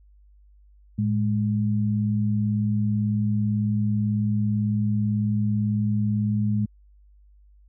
sine tone pair together, 110 / 208.1 Hz, A2 / G#3, 0 / +4 cents, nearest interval major seventh, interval 1104 cents, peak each -23 dBFS, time 0.98-6.66 s, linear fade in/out 10 ms, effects added 50 Hz sine -51 dBFS peak until 7.68 s

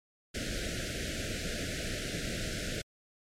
pink band-stop noise, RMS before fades -35 dBFS, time 0.34-2.82 s, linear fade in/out 10 ms, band 680 to 1400 Hz, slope 96 dB/octave, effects low-pass 8000 Hz 12 dB/octave + MP3 96 kbps

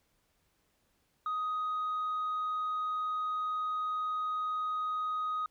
sine tone, 1251 Hz, D#6, 9 cents sharp, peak -29 dBFS, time 1.26-5.46 s, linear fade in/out 2 ms, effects tanh soft clip ceiling -29 dBFS + pink hiss -74 dBFS RMS until 5.5 s

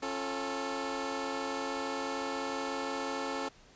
15% pulse chord, Db augmented, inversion none, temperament equal with one note detuned, 273.2 / 349.2 / 440 Hz, Db4 / F4 / A4, -25 / 0 / 0 cents, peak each -30 / -36 / -31 dBFS, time 0.02-3.49 s, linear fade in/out 10 ms, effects pink hiss -59 dBFS RMS until 3.75 s + resampled to 16000 Hz

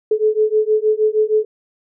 sine beating tone pair, 427.5 / 433.9 Hz, A4 / A4, -50 / -24 cents, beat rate 6.4 Hz, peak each -16 dBFS, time 0.11-1.45 s, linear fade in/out 5 ms, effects none

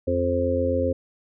harmonic tone, 87.8 Hz, F2, 10 cents sharp, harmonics 1 / 3 / 4 / 5 / 6, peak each -27 / -27 / -33 / -29 / -23 dBFS, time 0.07-0.93 s, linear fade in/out 10 ms, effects none

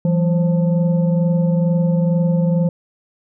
sine tone with frequency modulation, 167.4 Hz, E3, 27 cents sharp, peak -13 dBFS, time 0.05-2.69 s, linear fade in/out 2 ms, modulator 357 Hz, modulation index 0.64, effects none

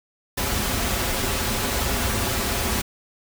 pink noise with comb filter, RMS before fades -24 dBFS, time 0.37-2.82 s, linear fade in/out 10 ms, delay 6.5 ms, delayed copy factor -0.6, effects none

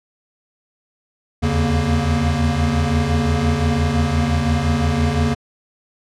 square tone cluster, 79 / 84.8 / 141.5 / 233.1 Hz, D#2 / E2 / C#3 / A#3, +27 / +50 / +36 / 0 cents, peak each -22 dBFS, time 1.42-5.35 s, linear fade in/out 20 ms, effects low-pass 7000 Hz 12 dB/octave

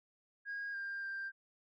sine tone with pitch steps, 1635 / 1596 / 1583 Hz, G#6 / G6 / G6, -28 / +31 / +17 cents, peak -37 dBFS, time 0.45-1.32 s, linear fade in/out 50 ms, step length 290 ms, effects tanh soft clip ceiling -36 dBFS

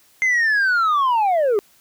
sine linear sweep, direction down, 2093 to 387.7 Hz, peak -12 dBFS, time 0.22-1.59 s, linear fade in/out 0 ms, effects tanh soft clip ceiling -14 dBFS + white hiss -55 dBFS RMS until 1.8 s

